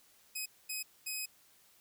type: tone bursts at uneven times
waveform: 10% pulse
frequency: 2527 Hz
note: D#7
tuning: 26 cents sharp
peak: -28 dBFS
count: 3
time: 0.35-0.46 / 0.69-0.83 / 1.06-1.26 s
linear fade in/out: 10 ms
effects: white hiss -65 dBFS RMS until 1.8 s